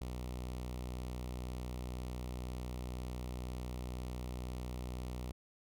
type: tone with notch filter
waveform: sawtooth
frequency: 62 Hz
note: B1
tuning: 7 cents sharp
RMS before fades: -42 dBFS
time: 0.01-5.32 s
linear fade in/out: 5 ms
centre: 1600 Hz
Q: 1.8
effects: none